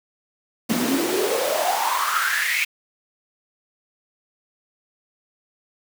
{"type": "noise with high-pass filter sweep", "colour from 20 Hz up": "pink", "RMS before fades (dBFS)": -22, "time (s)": [0.69, 2.65], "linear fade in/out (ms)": 10, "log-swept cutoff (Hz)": [210, 2400], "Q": 7.3, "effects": []}